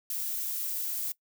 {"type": "noise", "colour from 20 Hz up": "violet", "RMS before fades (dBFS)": -33, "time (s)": [0.1, 1.12], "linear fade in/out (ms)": 2, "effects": ["noise-tail reverb RT60 0.1 s tail -21 dB re dry"]}